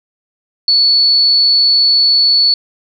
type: tone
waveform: sine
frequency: 4433 Hz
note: C#8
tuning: 1 cent flat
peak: -7 dBFS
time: 0.68-2.54 s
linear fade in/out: 2 ms
effects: none